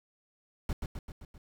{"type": "noise with echo", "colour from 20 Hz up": "brown", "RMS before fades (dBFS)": -31, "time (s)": [0.69, 0.73], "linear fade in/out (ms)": 2, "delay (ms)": 130, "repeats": 5, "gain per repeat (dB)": -4, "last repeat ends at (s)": 1.38, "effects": []}